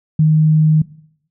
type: tone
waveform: sine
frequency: 155.56 Hz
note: D#3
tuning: in tune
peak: -8 dBFS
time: 0.19-0.82 s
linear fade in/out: 5 ms
effects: noise-tail reverb RT60 0.7 s tail -20 dB re dry